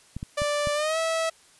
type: clicks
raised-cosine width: 5 ms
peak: -20 dBFS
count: 4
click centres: 0.166 / 0.229 / 0.419 / 0.672 s
type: tone with pitch glide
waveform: sawtooth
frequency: 587 to 651.3 Hz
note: D5 to E5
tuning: -1 to -21 cents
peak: -20 dBFS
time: 0.37-1.3 s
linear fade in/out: 10 ms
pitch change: +180 cents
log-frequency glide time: 0.74-0.98 s
effects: white hiss -56 dBFS RMS until 1.59 s + resampled to 24000 Hz